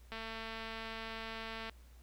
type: click train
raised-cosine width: 0.3 ms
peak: -28 dBFS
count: 354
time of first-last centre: 0.12-1.696 s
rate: 224 Hz
effects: added 60 Hz sine -55 dBFS peak until 2.02 s + pink hiss -67 dBFS RMS until 2.02 s